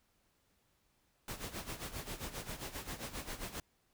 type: noise with tremolo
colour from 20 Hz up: pink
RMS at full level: -41 dBFS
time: 1.28-3.6 s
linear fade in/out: 2 ms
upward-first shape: sine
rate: 7.5 Hz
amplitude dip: 75%
effects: pink hiss -75 dBFS RMS until 3.93 s